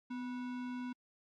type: tone with sample-and-hold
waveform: sine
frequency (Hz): 250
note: B3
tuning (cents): +21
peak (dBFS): -38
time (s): 0.1-0.93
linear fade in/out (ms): 10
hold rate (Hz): 1225
effects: low-pass 3000 Hz 12 dB/octave + AAC 64 kbps